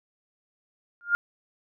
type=tone with exponential growth; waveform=sine; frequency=1408 Hz; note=F6; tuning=14 cents sharp; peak=-15 dBFS; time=1.01-1.15 s; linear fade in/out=0 ms; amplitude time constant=30 ms; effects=none